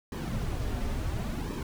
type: noise with flanger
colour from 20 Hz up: brown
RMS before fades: -32 dBFS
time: 0.12-1.63 s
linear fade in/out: 2 ms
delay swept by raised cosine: 1.4 to 6.3 ms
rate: 0.71 Hz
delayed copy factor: -0.65
effects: none